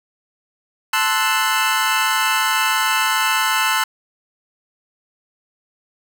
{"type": "chord", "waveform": "25% pulse", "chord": "F# half-diminished seventh", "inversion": "first", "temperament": "equal", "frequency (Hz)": [880, 1046.5, 1318.5, 1480], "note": ["A5", "C6", "E6", "F#6"], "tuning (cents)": [0, 0, 0, 0], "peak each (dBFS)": -18, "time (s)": [0.93, 3.84], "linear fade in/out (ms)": 5, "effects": []}